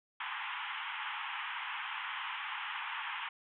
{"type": "band-pass noise", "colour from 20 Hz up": "pink", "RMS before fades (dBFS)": -40, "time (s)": [0.2, 3.29], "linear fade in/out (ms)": 5, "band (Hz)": [830, 3300], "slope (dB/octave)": 96, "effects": []}